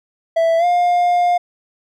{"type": "tone with pitch glide", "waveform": "triangle", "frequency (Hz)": [660, 707.4], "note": ["E5", "F5"], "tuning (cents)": [2, 22], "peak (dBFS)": -10, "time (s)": [0.36, 1.38], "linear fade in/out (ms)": 10, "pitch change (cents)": 120, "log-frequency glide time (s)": [0.58, 0.65], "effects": []}